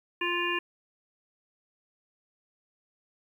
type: harmonic tone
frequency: 349.2 Hz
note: F4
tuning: in tune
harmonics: 1 / 3 / 5 / 7 / 8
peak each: -33 / -33 / -33 / -33 / -33 dBFS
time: 0.21-0.59 s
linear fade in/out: 5 ms
effects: 10-bit